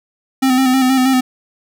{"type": "tone with vibrato", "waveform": "square", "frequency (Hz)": 259.9, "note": "C4", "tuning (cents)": -11, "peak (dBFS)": -11, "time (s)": [0.42, 1.21], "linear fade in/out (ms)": 10, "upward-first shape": "square", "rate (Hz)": 6.3, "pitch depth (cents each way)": 33, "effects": []}